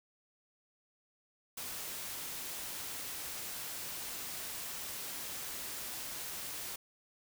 white noise, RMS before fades -42 dBFS, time 1.57-6.76 s, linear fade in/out 5 ms, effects none

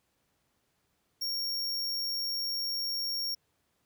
45% pulse tone, 5540 Hz, F8, 15 cents flat, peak -31 dBFS, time 1.21-3.35 s, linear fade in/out 10 ms, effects pink hiss -75 dBFS RMS until 3.85 s + high-pass 60 Hz 12 dB/octave

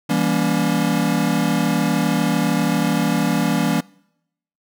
square chord, E diminished seventh, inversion none, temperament just, 164.81 / 197.78 / 237.3 / 284.8 Hz, E3 / G3 / Bb3 / Db4, 0 / +16 / +31 / +47 cents, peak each -23 dBFS, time 0.09-3.81 s, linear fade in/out 10 ms, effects noise-tail reverb RT60 0.8 s tail -25 dB re dry

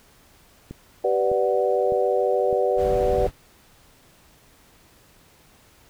click train, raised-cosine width 3 ms, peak -22 dBFS, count 4, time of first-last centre 0.71-2.528 s, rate 1.65 Hz
sine chord, G major seventh, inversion none, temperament equal with one note detuned, 387.3 / 493.9 / 587.3 / 740 Hz, G4 / B4 / D5 / F#5, -21 / 0 / 0 / 0 cents, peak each -24 / -22 / -24 / -27 dBFS, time 1.04-3.27 s, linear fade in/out 5 ms
brown noise, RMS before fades -29 dBFS, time 2.76-3.32 s, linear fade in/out 50 ms
effects pink hiss -55 dBFS RMS until 5.89 s

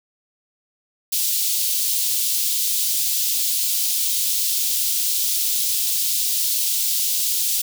white high-pass noise, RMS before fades -21 dBFS, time 1.12-7.62 s, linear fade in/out 10 ms, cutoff 3300 Hz, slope 24 dB/octave, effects none

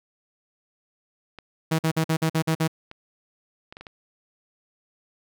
clicks, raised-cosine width 0.3 ms, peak -24 dBFS, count 8, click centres 1.387 / 2.367 / 2.539 / 2.914 / 3.725 / 3.769 / 3.81 / 3.868 s
sawtooth tone bursts, 160.3 Hz, E3, 48 cents flat, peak -16 dBFS, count 8, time 1.71-2.678 s, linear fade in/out 10 ms, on 79 ms, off 48 ms
effects none

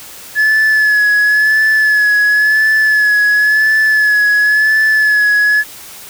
sine tone with vibrato, 1712 Hz, A6, 48 cents flat, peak -5 dBFS, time 0.35-5.64 s, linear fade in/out 50 ms, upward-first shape sine, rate 0.95 Hz, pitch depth 34 cents each way, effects tanh soft clip ceiling -7 dBFS + white hiss -33 dBFS RMS until 6.09 s

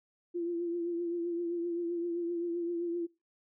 sine tone with vibrato, 343 Hz, F4, 31 cents flat, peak -31 dBFS, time 0.34-3.07 s, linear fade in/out 20 ms, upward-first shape triangle, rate 7.7 Hz, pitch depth 45 cents each way, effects noise-tail reverb RT60 0.3 s tail -24 dB re dry

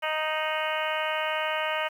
harmonic tone with a mistuned harmonic, 311.1 Hz, D#4, in tune, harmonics 2 / 3 / 4 / 5 / 6 / 7 / 8 / 9 / 10, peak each -31 / -33 / -34 / -35 / -36 / -36 / -37 / -38 / -38 dBFS, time 0.02-1.89 s, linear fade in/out 20 ms, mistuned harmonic 10, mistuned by -62 cents, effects 9-bit

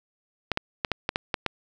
clicks, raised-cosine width 0.3 ms, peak -8 dBFS, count 8, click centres 0.517 / 0.574 / 0.848 / 0.917 / 1.091 / 1.159 / 1.342 / 1.463 s, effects none

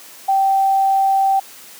sine tone, 778 Hz, G5, 13 cents flat, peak -12 dBFS, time 0.28-1.4 s, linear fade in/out 10 ms, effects white hiss -40 dBFS RMS until 1.79 s + high-pass 200 Hz 12 dB/octave

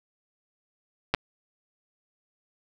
clicks, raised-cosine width 0.3 ms, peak -6 / -10 dBFS, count 2, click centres 1.14 / 1.147 s, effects none

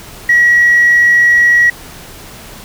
sine tone, 1917 Hz, A#6, 48 cents sharp, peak -4 dBFS, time 0.29-1.7 s, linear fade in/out 5 ms, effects tanh soft clip ceiling -1 dBFS + pink hiss -33 dBFS RMS until 2.64 s

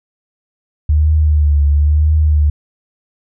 sine tone with vibrato, 74.7 Hz, D2, 30 cents sharp, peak -8 dBFS, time 0.89-2.5 s, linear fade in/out 5 ms, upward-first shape triangle, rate 0.99 Hz, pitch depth 71 cents each way, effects none

